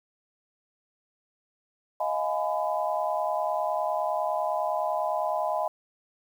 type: chord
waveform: sine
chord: F half-diminished seventh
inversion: third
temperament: just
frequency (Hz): 628.6 / 698.5 / 838.1 / 1005.8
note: Eb5 / F5 / Ab5 / Cb6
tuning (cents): +18 / 0 / +16 / +31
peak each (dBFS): -29 / -31 / -31 / -32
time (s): 2-5.68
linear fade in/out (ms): 5
effects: 9-bit